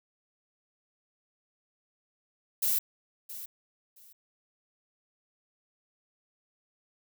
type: noise with echo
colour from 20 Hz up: violet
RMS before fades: -27 dBFS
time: 2.62-2.79 s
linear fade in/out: 10 ms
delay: 670 ms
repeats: 2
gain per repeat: -14 dB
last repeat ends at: 4.13 s
effects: none